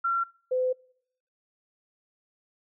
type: tone pair in turn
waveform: sine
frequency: 1366 / 509.5 Hz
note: F6 / C5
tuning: -39 / -46 cents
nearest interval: octave + perfect fourth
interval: 1707 cents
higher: first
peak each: -23 dBFS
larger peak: neither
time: 0.04-0.24 / 0.51-0.73 s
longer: second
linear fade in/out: 10 ms
effects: noise-tail reverb RT60 0.7 s tail -26 dB re dry